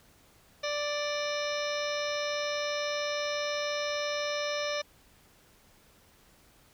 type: harmonic tone with a mistuned harmonic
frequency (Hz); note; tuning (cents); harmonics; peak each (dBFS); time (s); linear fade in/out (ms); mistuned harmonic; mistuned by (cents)
587.3; D5; 0; 1 / 2 / 3 / 4 / 5 / 6 / 7 / 9 / 10; -32 / -39 / -40 / -39 / -44 / -41 / -44 / -41 / -46; 0.63-4.82; 10; 6; +57
effects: pink hiss -61 dBFS RMS until 6.73 s